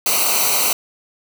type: noise with comb filter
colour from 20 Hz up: white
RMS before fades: -17 dBFS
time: 0.06-0.73 s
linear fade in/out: 2 ms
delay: 0.58 ms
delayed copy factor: -0.85
effects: none